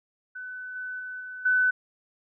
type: tone with level steps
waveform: sine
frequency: 1504 Hz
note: F#6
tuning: 28 cents sharp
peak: -35 / -32 / -34 / -36 / -19 dBFS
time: 0.35-1.71 s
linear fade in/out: 10 ms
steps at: 0.75 / 0.99 / 1.2 / 1.45 s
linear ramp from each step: 10 ms
effects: none